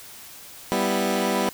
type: chord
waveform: 15% pulse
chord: E minor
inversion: first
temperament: equal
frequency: 196 / 246.9 / 329.6 Hz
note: G3 / B3 / E4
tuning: 0 / 0 / 0 cents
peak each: -18 / -19 / -22 dBFS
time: 0.72-1.49 s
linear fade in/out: 0 ms
effects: white hiss -43 dBFS RMS until 1.53 s